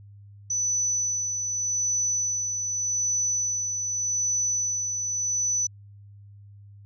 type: tone with tremolo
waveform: sine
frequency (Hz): 5980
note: F#8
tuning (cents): +17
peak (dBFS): -22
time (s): 0.5-5.67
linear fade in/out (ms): 5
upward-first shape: sine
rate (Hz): 0.84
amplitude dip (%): 40
effects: added 101 Hz sine -45 dBFS peak until 6.85 s